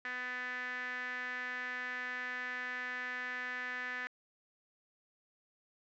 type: tone with band-pass filter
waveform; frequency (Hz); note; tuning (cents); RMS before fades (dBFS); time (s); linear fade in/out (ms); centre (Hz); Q
sawtooth; 250.2; B3; +23; -40; 0.05-4.07; 0; 1800; 6.1
effects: resampled to 16000 Hz